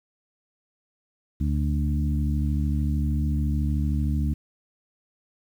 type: harmonic tone with a mistuned harmonic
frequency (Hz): 73.42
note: D2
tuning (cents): 0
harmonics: 1 / 2 / 3 / 4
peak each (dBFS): -23 / -28 / -30 / -34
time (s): 1.4-4.34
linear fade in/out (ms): 10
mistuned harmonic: 1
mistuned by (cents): +19
effects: 9-bit